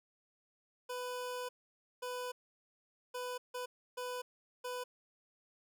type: tone bursts at uneven times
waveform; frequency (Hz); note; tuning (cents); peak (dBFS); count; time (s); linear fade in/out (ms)
25% pulse; 497.6; B4; +13; -35; 6; 0.89-1.49 / 2.02-2.32 / 3.14-3.38 / 3.54-3.66 / 3.97-4.22 / 4.64-4.84; 10
effects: none